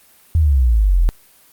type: exponential sweep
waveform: sine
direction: down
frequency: 84 to 38.89 Hz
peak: -10 dBFS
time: 0.35-1.09 s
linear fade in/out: 0 ms
effects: white hiss -50 dBFS RMS until 1.52 s + Opus 32 kbps